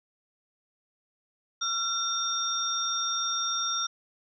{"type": "tone cluster", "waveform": "sine", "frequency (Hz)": [1363, 3627, 5620], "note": ["F6", "A#7", "F8"], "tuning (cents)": [-43, -48, 10], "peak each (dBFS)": -31, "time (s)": [1.61, 3.87], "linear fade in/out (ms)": 10, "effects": []}